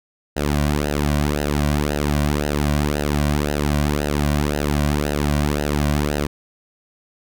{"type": "tone with flanger", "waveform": "sawtooth", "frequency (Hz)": 73.42, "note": "D2", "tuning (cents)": 0, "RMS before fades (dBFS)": -20, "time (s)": [0.36, 6.27], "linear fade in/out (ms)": 10, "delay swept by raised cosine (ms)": [0.87, 2.37], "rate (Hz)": 1.9, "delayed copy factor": -0.8, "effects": []}